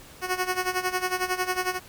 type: tone with tremolo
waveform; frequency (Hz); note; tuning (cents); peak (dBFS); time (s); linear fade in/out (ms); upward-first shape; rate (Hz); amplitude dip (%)
10% pulse; 367; F#4; -14; -14; 0.21-1.8; 50; sine; 11; 80
effects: pink hiss -48 dBFS RMS until 1.88 s